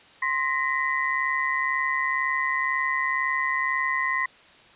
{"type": "tone cluster", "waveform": "sine", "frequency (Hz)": [1052, 1869, 2011], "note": ["C6", "A#6", "B6"], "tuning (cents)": [9, 4, 31], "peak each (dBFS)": -27, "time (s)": [0.22, 4.26], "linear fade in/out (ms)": 5, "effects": ["white hiss -52 dBFS RMS until 4.75 s", "resampled to 8000 Hz"]}